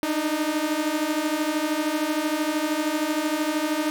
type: beating tone pair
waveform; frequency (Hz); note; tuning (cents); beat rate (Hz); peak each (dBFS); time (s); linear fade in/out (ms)
sawtooth; 298.5 / 311.5; D4 / D#4; +28 / +2; 13; -23 / -21; 0.03-3.9; 0
effects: none